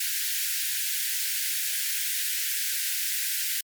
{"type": "high-pass noise", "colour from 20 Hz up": "white", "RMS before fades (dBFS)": -28, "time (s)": [0, 3.61], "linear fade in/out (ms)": 5, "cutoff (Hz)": 1500, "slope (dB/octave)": 96, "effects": ["MP3 96 kbps"]}